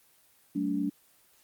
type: tone cluster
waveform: sine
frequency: 189.5 / 219.9 / 287.2 Hz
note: F#3 / A3 / D4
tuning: +42 / -1 / -39 cents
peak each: -33 / -34 / -29 dBFS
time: 0.55-0.9 s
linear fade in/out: 10 ms
effects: white hiss -63 dBFS RMS until 1.43 s + Opus 24 kbps